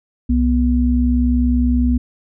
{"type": "tone pair together", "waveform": "sine", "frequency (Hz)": [64.8, 244.7], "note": ["C2", "B3"], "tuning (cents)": [-16, -16], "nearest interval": "octave + major seventh", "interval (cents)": 2300, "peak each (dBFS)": -15, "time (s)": [0.29, 1.98], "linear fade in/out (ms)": 10, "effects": []}